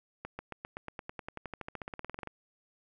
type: accelerating click train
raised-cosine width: 0.5 ms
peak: -24 dBFS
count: 26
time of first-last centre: 0.25-2.273 s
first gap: 140 ms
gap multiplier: 0.95
effects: none